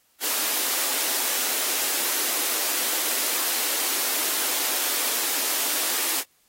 white high-pass noise, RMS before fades -25 dBFS, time 0.2-6.24 s, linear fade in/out 50 ms, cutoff 250 Hz, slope 48 dB/octave, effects white hiss -64 dBFS RMS until 6.48 s + AAC 48 kbps

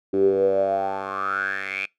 10% pulse tone with band-pass filter sweep, 97 Hz, G2, 18 cents flat, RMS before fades -23 dBFS, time 0.13-1.86 s, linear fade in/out 10 ms, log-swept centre 340 to 2500 Hz, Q 10, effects noise-tail reverb RT60 0.2 s tail -24 dB re dry

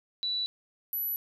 sine tone pair in turn, 3951 / 11868 Hz, B7 / F#9, 0 / +4 cents, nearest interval octave + perfect fifth, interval 1904 cents, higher second, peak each -28 / -29 dBFS, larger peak first, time 0.23-0.46 / 0.93-1.16 s, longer neither, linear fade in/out 0 ms, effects none

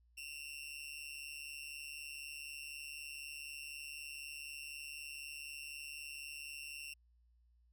sawtooth tone with amplitude modulation, 2723 Hz, F7, 44 cents flat, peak -39 dBFS, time 0.17-6.94 s, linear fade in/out 10 ms, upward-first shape sine, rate 144 Hz, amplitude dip 75%, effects added 59 Hz sine -67 dBFS peak until 7.72 s

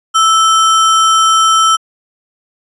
sine tone with sample-and-hold, 1318.5 Hz, E6, in tune, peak -6 dBFS, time 0.14-1.77 s, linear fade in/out 20 ms, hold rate 4410 Hz, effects resampled to 24000 Hz

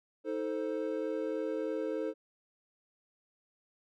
triangle chord, A diminished, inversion second, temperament equal with one note detuned, 315.8 / 440 / 523.3 Hz, Eb4 / A4 / C5, +26 / 0 / 0 cents, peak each -35 / -34 / -35 dBFS, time 0.24-2.14 s, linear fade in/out 50 ms, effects none

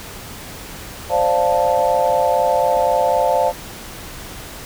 sine chord, D minor seventh, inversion third, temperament equal, 523.3 / 587.3 / 698.5 / 880 Hz, C5 / D5 / F5 / A5, 0 / 0 / 0 / 0 cents, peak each -19 dBFS, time 1.09-3.53 s, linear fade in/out 50 ms, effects pink hiss -34 dBFS RMS until 4.65 s

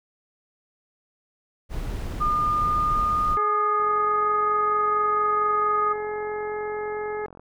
brown noise, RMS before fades -30 dBFS, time 1.69-3.38 s, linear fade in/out 50 ms
sine tone with pitch glide, 1212 to 1243.2 Hz, D#6 to D#6, -46 to -2 cents, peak -20 dBFS, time 2.2-5.94 s, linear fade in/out 20 ms, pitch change +44 cents, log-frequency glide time 2.54-4.27 s
harmonic tone, 422.5 Hz, G#4, 30 cents sharp, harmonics 1 / 2 / 3 / 4 / 5, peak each -28 / -34 / -38 / -40 / -42 dBFS, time 3.37-7.26 s, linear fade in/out 0 ms
click train, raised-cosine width 1 ms, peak -30 dBFS, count 161, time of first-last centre 3.8-7.396 s, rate 44.5 Hz
effects none

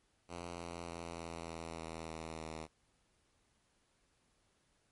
5% pulse tone with pitch steps, 86.4 / 85.41 / 84.43 / 83.46 / 82.5 / 81.55 / 80.61 / 79.69 Hz, F2 / F2 / E2 / E2 / E2 / E2 / E2 / D#2, -18 / -38 / +42 / +22 / +2 / -18 / -38 / +42 cents, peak -32 dBFS, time 0.28-2.68 s, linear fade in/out 50 ms, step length 300 ms, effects pink hiss -75 dBFS RMS until 4.91 s + MP3 48 kbps

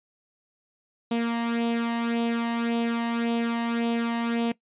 sawtooth tone with flanger, 233.1 Hz, A#3, in tune, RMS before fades -26 dBFS, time 1.11-4.52 s, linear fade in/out 5 ms, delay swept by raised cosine 0.28 to 1.06 ms, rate 1.8 Hz, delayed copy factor +0.6, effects noise-tail reverb RT60 0.1 s tail -20 dB re dry + resampled to 8000 Hz

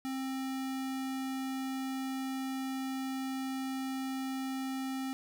square tone, 264.7 Hz, C4, 20 cents sharp, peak -35 dBFS, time 0.05-5.13 s, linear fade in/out 0 ms, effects none

